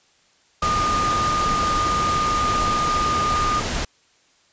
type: tone in noise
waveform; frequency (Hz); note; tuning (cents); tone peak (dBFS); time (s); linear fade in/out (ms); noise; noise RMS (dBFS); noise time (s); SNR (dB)
sine; 1218; D#6; -37; -19; 0.62-3.6; 5; pink; -25; 0.62-3.85; +3
effects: white hiss -59 dBFS RMS until 4.52 s + resampled to 16000 Hz